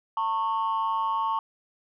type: tone pair together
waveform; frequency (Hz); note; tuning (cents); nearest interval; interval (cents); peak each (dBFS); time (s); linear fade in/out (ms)
sine; 899.3 / 1097; A5 / C#6; +38 / -18; minor third; 344; -25; 0.17-1.39; 2
effects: tanh soft clip ceiling -20 dBFS